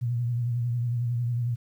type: tone with vibrato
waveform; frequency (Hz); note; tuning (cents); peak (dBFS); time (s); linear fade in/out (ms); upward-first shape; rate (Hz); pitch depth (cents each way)
sine; 119.9; A#2; +49; -24; 0.01-1.56; 20; triangle; 11; 58
effects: 10-bit